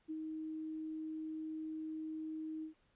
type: tone with ADSR envelope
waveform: sine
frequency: 314.5 Hz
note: D#4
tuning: 19 cents sharp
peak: -38 dBFS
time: 0.08-2.74 s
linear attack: 26 ms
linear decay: 46 ms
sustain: -2 dB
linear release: 110 ms
effects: pink hiss -74 dBFS RMS until 2.95 s + resampled to 8000 Hz